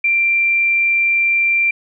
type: tone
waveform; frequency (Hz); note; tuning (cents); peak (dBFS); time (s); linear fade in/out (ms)
sine; 2363; D7; +10; -12; 0.04-1.71; 5
effects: none